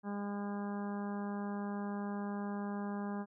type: harmonic tone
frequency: 203 Hz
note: G#3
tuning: 39 cents flat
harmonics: 1 / 2 / 3 / 4 / 5 / 6 / 7 / 8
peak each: -37 / -46 / -50 / -47 / -50 / -53 / -57 / -54 dBFS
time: 0.03-3.26 s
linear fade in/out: 50 ms
effects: none